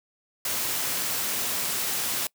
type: noise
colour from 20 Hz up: white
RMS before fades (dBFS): -28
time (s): 0.45-2.27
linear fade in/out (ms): 2
effects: noise-tail reverb RT60 0.1 s tail -24 dB re dry + high-pass 100 Hz 12 dB/octave